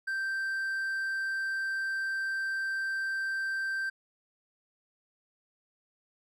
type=tone; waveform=triangle; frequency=1566 Hz; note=G6; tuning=2 cents flat; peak=-28 dBFS; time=0.07-3.9 s; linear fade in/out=10 ms; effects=none